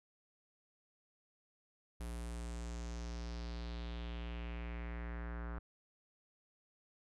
square tone with low-pass filter sweep, 58.5 Hz, A#1, 7 cents sharp, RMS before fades -43 dBFS, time 2-5.59 s, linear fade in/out 5 ms, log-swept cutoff 11000 to 1400 Hz, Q 2.9, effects none

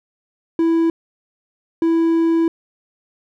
triangle tone bursts at uneven times, 330 Hz, E4, 2 cents sharp, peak -11 dBFS, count 2, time 0.59-0.9 / 1.82-2.48 s, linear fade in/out 2 ms, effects none

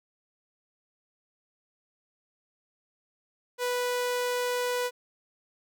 sawtooth tone, 492.6 Hz, B4, 5 cents flat, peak -23 dBFS, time 3.58-4.91 s, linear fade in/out 50 ms, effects none

